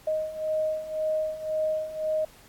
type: beating tone pair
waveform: sine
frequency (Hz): 622.3 / 624.2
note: D#5 / D#5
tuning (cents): 0 / +5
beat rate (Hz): 1.9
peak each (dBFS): -31 / -27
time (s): 0.07-2.25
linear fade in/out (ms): 5
effects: pink hiss -54 dBFS RMS until 2.48 s + AAC 64 kbps